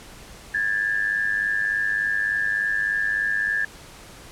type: tone pair together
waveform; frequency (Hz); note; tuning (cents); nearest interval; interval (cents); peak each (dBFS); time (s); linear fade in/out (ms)
sine; 1649.6 / 1753; G#6 / A6; -12 / -7; minor second; 105; -24 / -23; 0.54-3.65; 5
effects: pink hiss -44 dBFS RMS until 4.31 s + low-pass 11000 Hz 12 dB/octave